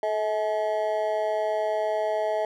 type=tone with amplitude modulation; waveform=triangle; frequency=642 Hz; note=E5; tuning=46 cents flat; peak=-17 dBFS; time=0.03-2.45 s; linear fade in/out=2 ms; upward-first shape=sine; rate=209 Hz; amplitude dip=100%; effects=none